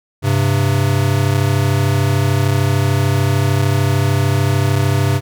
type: tone pair together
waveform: square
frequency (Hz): 99.7 / 133.08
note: G2 / C3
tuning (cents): +30 / +30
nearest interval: perfect fourth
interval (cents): 500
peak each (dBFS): -16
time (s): 0.22-5.21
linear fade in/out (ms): 50
effects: none